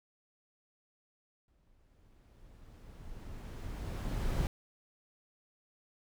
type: noise with exponential growth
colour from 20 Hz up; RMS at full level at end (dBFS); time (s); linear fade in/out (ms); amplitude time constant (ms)
brown; -30; 1.48-4.47; 1; 650
effects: none